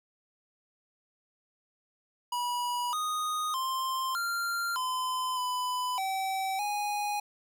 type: tone with pitch steps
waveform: square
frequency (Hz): 972 / 1241 / 1049 / 1388 / 1020 / 1000 / 768 / 827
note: B5 / D#6 / C6 / F6 / C6 / B5 / G5 / G#5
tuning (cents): -28 / -5 / +4 / -11 / -44 / +21 / -36 / -8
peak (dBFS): -30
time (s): 2.32-7.2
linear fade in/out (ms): 5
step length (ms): 610
effects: none